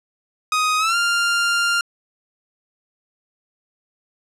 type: tone with pitch glide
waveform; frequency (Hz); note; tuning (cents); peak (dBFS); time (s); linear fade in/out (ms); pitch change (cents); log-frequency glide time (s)
sawtooth; 1251 to 1396.1; D#6 to F6; +9 to -1; -13; 0.52-1.81; 2; +190; 0.78-0.96
effects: low-pass 9000 Hz 12 dB/octave